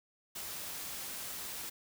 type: noise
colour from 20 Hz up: white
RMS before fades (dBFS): -42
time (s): 0.35-1.7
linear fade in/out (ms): 10
effects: none